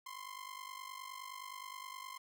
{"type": "ring-modulated tone", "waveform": "sawtooth", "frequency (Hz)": 1046.5, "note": "C6", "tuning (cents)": 0, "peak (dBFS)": -39, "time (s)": [0.06, 2.18], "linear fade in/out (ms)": 2, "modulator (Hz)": 24.8, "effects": []}